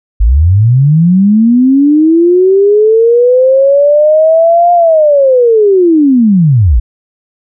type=linear two-way sweep; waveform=sine; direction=up then down; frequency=47.28 to 705 to 47.28 Hz; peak=-3 dBFS; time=0.2-6.8 s; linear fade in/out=10 ms; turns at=4.73 s; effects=none